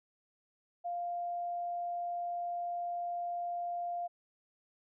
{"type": "tone", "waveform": "sine", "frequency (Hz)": 698.5, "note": "F5", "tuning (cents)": 0, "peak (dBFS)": -34, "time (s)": [0.84, 4.08], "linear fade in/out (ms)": 20, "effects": []}